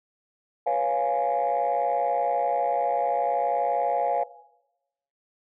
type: chord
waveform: sine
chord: C# dominant seventh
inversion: third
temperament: equal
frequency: 493.9 / 554.4 / 698.5 / 830.6 Hz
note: B4 / C#5 / E#5 / G#5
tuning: 0 / 0 / 0 / 0 cents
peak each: -29 / -27 / -24 / -25 dBFS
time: 0.66-4.24 s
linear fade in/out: 10 ms
effects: noise-tail reverb RT60 0.9 s tail -18 dB re dry + tanh soft clip ceiling -16 dBFS